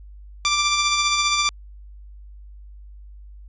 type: tone with tremolo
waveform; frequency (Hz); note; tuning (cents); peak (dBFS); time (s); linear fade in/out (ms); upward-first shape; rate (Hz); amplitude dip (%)
10% pulse; 1178; D6; +5; -8; 0.45-1.49; 0; sine; 15; 35
effects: added 50 Hz sine -39 dBFS peak until 3.48 s + resampled to 16000 Hz